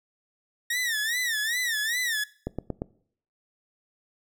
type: tone with vibrato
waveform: sawtooth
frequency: 1845 Hz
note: A#6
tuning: 18 cents flat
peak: -22 dBFS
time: 0.7-2.24 s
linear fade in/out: 5 ms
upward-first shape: sine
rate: 2.5 Hz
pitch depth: 150 cents each way
type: click train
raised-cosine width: 2 ms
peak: -16 dBFS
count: 4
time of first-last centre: 2.47-2.819 s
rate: 8.59 Hz
effects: noise-tail reverb RT60 0.6 s tail -21 dB re dry